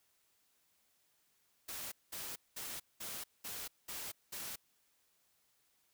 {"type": "noise bursts", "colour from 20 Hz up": "white", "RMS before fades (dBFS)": -44, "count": 7, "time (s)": [1.68, 4.56], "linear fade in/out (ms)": 10, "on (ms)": 240, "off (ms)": 200, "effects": ["white hiss -75 dBFS RMS until 5.93 s"]}